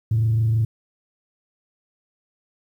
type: tone with frequency modulation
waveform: sine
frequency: 111.9 Hz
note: A2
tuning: 30 cents sharp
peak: -15 dBFS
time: 0.11-0.65 s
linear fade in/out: 5 ms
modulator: 26.2 Hz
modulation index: 0.27
effects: tanh soft clip ceiling -13 dBFS + 9-bit